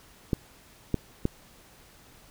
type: clicks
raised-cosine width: 3 ms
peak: -11 dBFS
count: 3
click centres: 0.332 / 0.943 / 1.254 s
effects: pink hiss -55 dBFS RMS until 2.3 s